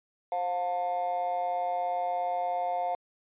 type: tone with amplitude modulation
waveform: triangle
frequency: 710 Hz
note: F5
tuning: 28 cents sharp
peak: -20 dBFS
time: 0.32-2.95 s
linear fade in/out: 2 ms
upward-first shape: sine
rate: 183 Hz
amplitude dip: 95%
effects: tanh soft clip ceiling -21 dBFS + resampled to 8000 Hz